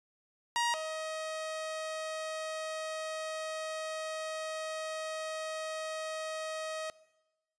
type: tone pair in turn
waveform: sawtooth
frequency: 946 / 631.4 Hz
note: A#5 / D#5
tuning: +25 / +25 cents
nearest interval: perfect fifth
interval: 700 cents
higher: first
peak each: -24 / -32 dBFS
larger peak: first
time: 0.56-0.74 / 0.74-6.9 s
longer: second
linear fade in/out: 0 ms
effects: noise-tail reverb RT60 1.0 s tail -20 dB re dry + resampled to 22050 Hz